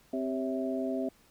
harmonic tone with a mistuned harmonic, 130.81 Hz, C3, in tune, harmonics 2 / 3 / 4 / 5, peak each -32 / -37 / -40 / -35 dBFS, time 0.13-1.09 s, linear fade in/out 5 ms, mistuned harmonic 4, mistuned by +100 cents, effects pink hiss -63 dBFS RMS until 1.3 s

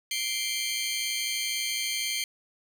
25% pulse tone cluster, 2096 / 2338 / 3097 / 3209 / 4316 Hz, C7 / D7 / G7 / G7 / C#8, +2 / -8 / -22 / +40 / -47 cents, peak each -31 dBFS, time 0.11-2.24 s, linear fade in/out 2 ms, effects none

